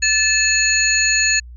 sine tone cluster, 1744 / 2616 / 4320 / 6760 Hz, A6 / E7 / C#8 / G#8, -16 / -14 / -45 / +30 cents, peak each -19 dBFS, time 0.02-1.4 s, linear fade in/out 10 ms, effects added 60 Hz sine -34 dBFS peak until 1.56 s

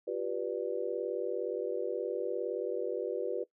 sine chord, G dominant seventh, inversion third, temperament just, 352.8 / 392 / 490 / 588 Hz, F4 / G4 / B4 / D5, +18 / 0 / -14 / +2 cents, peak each -38 / -37 / -35 / -40 dBFS, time 0.07-3.44 s, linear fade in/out 10 ms, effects noise-tail reverb RT60 0.1 s tail -18 dB re dry

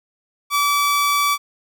sawtooth tone, 1152 Hz, D6, 34 cents flat, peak -12 dBFS, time 0.5-1.38 s, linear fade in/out 50 ms, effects none

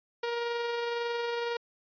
sawtooth tone with amplitude modulation, 472 Hz, A#4, 22 cents sharp, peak -25 dBFS, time 0.23-1.57 s, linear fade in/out 5 ms, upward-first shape sine, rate 21.9 Hz, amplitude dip 25%, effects resampled to 11025 Hz

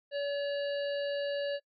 harmonic tone with a mistuned harmonic, 569 Hz, C#5, 45 cents sharp, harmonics 1 / 3 / 5 / 7 / 8, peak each -31 / -41 / -45 / -48 / -49 dBFS, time 0.11-1.6 s, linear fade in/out 50 ms, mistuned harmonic 7, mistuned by -16 cents, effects noise-tail reverb RT60 0.1 s tail -23 dB re dry

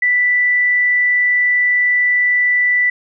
sine tone, 1975.5 Hz, B6, in tune, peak -11 dBFS, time 0.02-2.9 s, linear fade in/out 5 ms, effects none

